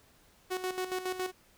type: tone with tremolo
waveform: sawtooth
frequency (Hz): 369.5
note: F#4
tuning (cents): -2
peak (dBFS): -27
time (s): 0.5-1.32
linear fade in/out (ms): 20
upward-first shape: square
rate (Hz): 7.2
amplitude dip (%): 65
effects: pink hiss -63 dBFS RMS until 1.57 s